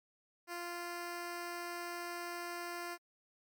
10% pulse tone, 347.5 Hz, F4, 9 cents flat, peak -32 dBFS, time 0.47-2.98 s, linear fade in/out 50 ms, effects MP3 96 kbps

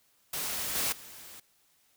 white noise with level steps, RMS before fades -34 / -30 / -48 dBFS, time 0.33-1.4 s, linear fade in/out 5 ms, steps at 0.75 / 0.92 s, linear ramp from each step 5 ms, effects white hiss -68 dBFS RMS until 1.96 s

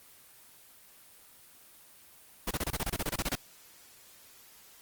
pink noise bursts, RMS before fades -31 dBFS, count 14, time 2.47-3.354 s, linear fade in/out 5 ms, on 39 ms, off 26 ms, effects white hiss -56 dBFS RMS until 4.81 s + Opus 24 kbps

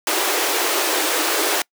pink high-pass noise, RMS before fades -20 dBFS, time 0.07-1.62 s, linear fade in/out 2 ms, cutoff 300 Hz, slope 96 dB/octave, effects noise-tail reverb RT60 0.1 s tail -26 dB re dry

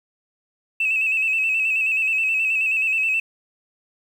sine tone with vibrato, 2608 Hz, E7, 19 cents flat, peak -17 dBFS, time 0.8-3.2 s, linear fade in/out 5 ms, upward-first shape square, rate 9.4 Hz, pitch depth 40 cents each way, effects tanh soft clip ceiling -13 dBFS + 8-bit

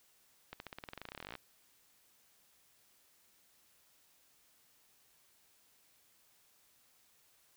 accelerating click train, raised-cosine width 0.3 ms, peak -28 dBFS, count 24, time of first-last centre 0.53-1.353 s, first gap 71 ms, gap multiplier 0.93, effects white hiss -69 dBFS RMS until 7.56 s

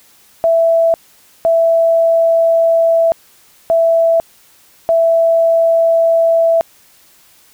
sine tone bursts at uneven times, 662 Hz, E5, 7 cents sharp, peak -8 dBFS, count 4, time 0.44-0.94 / 1.45-3.12 / 3.7-4.2 / 4.89-6.61 s, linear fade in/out 0 ms, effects white hiss -48 dBFS RMS until 7.53 s

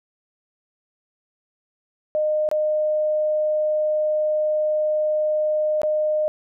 sine tone with dropouts, 612 Hz, D#5, 29 cents flat, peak -18 dBFS, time 2.15-6.28 s, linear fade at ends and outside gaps 0 ms, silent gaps 2.489-2.514 / 5.817-5.833 s, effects none

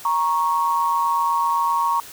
sine tone pair together, 937 / 1104.8 Hz, A#5 / C#6, +9 / -6 cents, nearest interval minor third, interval 285 cents, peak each -20 dBFS, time 0.05-2 s, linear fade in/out 2 ms, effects white hiss -40 dBFS RMS until 2.12 s

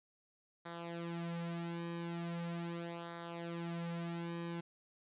sawtooth tone with flanger, 169.8 Hz, F3, 48 cents flat, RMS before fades -42 dBFS, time 0.65-4.61 s, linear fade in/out 10 ms, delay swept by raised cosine 0.36 to 4.46 ms, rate 0.4 Hz, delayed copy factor -0.75, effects resampled to 8000 Hz + 12-bit

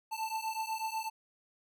square beating tone pair, 880 / 888.1 Hz, A5 / A5, 0 / +16 cents, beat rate 8.1 Hz, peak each -38 / -38 dBFS, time 0.11-1.1 s, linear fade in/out 20 ms, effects none

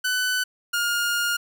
sawtooth tone pair in turn, 1500 / 1418.2 Hz, F#6 / F6, +23 / +26 cents, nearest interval minor second, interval 97 cents, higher first, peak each -18 dBFS, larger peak neither, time 0.04-0.44 / 0.73-1.37 s, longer second, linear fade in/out 10 ms, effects none

